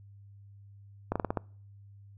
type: slowing click train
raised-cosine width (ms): 1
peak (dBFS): -15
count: 6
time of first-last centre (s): 1.12-1.373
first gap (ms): 36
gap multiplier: 1.17
effects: noise-tail reverb RT60 0.5 s tail -25 dB re dry + added 100 Hz sine -50 dBFS peak until 2.17 s